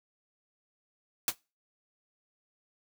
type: noise with exponential decay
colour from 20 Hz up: white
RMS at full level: -23 dBFS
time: 1.28-1.35 s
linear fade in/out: 1 ms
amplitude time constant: 15 ms
effects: noise-tail reverb RT60 0.3 s tail -25 dB re dry